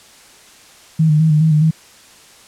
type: tone with vibrato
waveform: sine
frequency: 155.56 Hz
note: D#3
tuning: in tune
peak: -9 dBFS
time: 0.99-1.71 s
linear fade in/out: 10 ms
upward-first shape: square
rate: 4.8 Hz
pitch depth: 41 cents each way
effects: white hiss -44 dBFS RMS until 2.47 s + low-pass 9000 Hz 12 dB/octave